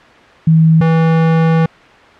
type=tone pair in turn; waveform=sine / square; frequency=160.9 / 162.77 Hz; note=E3 / E3; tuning=-42 / -22 cents; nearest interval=unison; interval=20 cents; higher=second; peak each=-5 / -9 dBFS; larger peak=first; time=0.47-0.81 / 0.81-1.66 s; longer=second; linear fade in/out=5 ms; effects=white hiss -40 dBFS RMS until 2.19 s + low-pass 2000 Hz 12 dB/octave